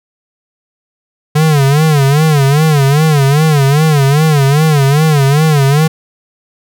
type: tone with vibrato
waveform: square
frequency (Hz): 146.83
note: D3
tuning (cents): 0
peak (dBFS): -7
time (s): 1.35-5.88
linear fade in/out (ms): 10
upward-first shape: sine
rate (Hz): 2.5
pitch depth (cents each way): 140
effects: none